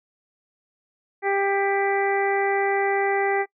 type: harmonic tone with a mistuned harmonic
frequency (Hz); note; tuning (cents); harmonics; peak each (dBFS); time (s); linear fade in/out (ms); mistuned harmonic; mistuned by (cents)
395.9; G4; +17; 1 / 2 / 3 / 4 / 5 / 6; -23 / -24 / -35 / -33 / -27 / -37; 1.22-3.46; 50; 6; -32
effects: noise-tail reverb RT60 0.1 s tail -24 dB re dry